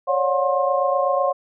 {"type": "tone cluster", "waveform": "sine", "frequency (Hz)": [548, 576, 724, 1065], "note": ["C#5", "D5", "F#5", "C6"], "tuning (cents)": [-20, -34, -38, 30], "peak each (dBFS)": [-21, -24, -23, -23], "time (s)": [0.07, 1.33], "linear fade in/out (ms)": 20, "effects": []}